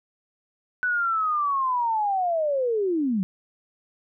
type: linear sweep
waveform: sine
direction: down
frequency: 1498 to 178.1 Hz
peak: -21 dBFS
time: 0.83-3.23 s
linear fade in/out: 0 ms
effects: none